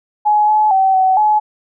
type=tone with pitch steps; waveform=sine; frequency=842 / 854 / 767 / 755 / 850 Hz; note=G#5 / G#5 / G5 / F#5 / G#5; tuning=+24 / +48 / -38 / +35 / +40 cents; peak=-9 dBFS; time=0.25-1.4 s; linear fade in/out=20 ms; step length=230 ms; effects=none